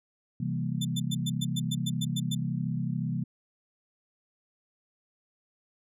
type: chord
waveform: sine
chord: C dominant seventh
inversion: none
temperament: equal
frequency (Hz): 130.81 / 164.81 / 196 / 233.1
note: C3 / E3 / G3 / Bb3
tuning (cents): 0 / 0 / 0 / 0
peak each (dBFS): -32 / -32 / -36 / -36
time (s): 0.4-3.24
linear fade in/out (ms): 5
type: tone bursts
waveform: sawtooth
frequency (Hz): 3535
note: A7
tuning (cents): +7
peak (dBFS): -28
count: 11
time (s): 0.81-2.35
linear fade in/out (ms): 10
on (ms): 40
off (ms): 110
effects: resampled to 32000 Hz